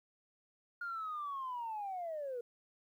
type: linear sweep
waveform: sine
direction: down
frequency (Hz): 1425 to 466.2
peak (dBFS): -37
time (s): 0.81-2.41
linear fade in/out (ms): 5
effects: tanh soft clip ceiling -34 dBFS + 12-bit